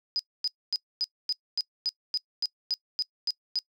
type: tone bursts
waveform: sine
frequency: 4978 Hz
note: D#8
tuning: in tune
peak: -24 dBFS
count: 13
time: 0.16-3.589 s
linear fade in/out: 0 ms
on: 33 ms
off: 250 ms
effects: noise-tail reverb RT60 0.1 s tail -24 dB re dry